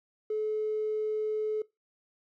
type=tone; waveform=triangle; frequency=430 Hz; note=A4; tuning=40 cents flat; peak=-24 dBFS; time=0.3-1.62 s; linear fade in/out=5 ms; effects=noise-tail reverb RT60 0.2 s tail -23 dB re dry + tanh soft clip ceiling -26 dBFS

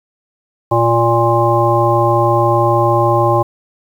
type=harmonic tone; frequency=116.8 Hz; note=A#2; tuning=4 cents sharp; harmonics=1 / 3 / 5 / 7 / 9; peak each=-16 / -16 / -16 / -16 / -16 dBFS; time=0.71-3.43 s; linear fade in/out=10 ms; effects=7-bit

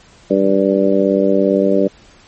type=harmonic tone; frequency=97.6 Hz; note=G2; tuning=7 cents flat; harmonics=2 / 3 / 4 / 5 / 6; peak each=-17 / -17 / -17 / -17 / -17 dBFS; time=0.3-1.88 s; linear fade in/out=10 ms; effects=pink hiss -46 dBFS RMS until 2.27 s + MP3 32 kbps

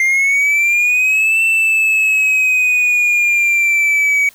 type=linear two-way sweep; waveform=triangle; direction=up then down; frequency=2093 to 2675 to 2260 Hz; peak=-9 dBFS; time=0-4.29 s; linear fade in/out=2 ms; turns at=1.42 s; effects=white hiss -46 dBFS RMS until 4.34 s

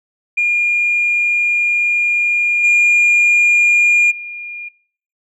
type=tone with level steps; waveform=sine; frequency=2417 Hz; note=D7; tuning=49 cents sharp; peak=-11 / -6 / -25 dBFS; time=0.37-4.69 s; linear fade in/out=10 ms; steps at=2.63 / 4.1 s; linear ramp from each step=20 ms; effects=noise-tail reverb RT60 0.6 s tail -25 dB re dry + tanh soft clip ceiling -7 dBFS

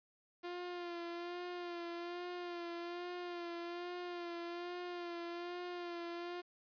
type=tone with vibrato; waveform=sawtooth; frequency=348.7 Hz; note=F4; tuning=3 cents flat; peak=-38 dBFS; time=0.43-6.42 s; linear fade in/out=20 ms; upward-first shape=sine; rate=1.2 Hz; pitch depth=35 cents each way; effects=resampled to 11025 Hz + 11-bit

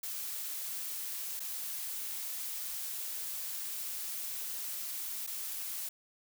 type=noise with dropouts; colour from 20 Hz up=blue; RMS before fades=-39 dBFS; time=0.03-5.89 s; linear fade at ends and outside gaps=5 ms; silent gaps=1.396-1.402 / 5.266-5.273 s; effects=none

